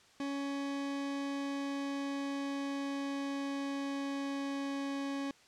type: tone with pitch glide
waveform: 40% pulse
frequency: 279 to 277.1 Hz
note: C#4 to C#4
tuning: +11 to -1 cents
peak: -34 dBFS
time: 0.2-5.31 s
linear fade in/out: 2 ms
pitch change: -12 cents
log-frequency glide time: 1.31-5.17 s
effects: white hiss -62 dBFS RMS until 5.47 s + low-pass 6000 Hz 12 dB/octave